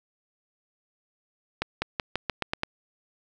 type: accelerating click train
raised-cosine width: 0.3 ms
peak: -10 dBFS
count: 8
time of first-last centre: 1.62-2.634 s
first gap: 200 ms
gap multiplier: 0.89
effects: none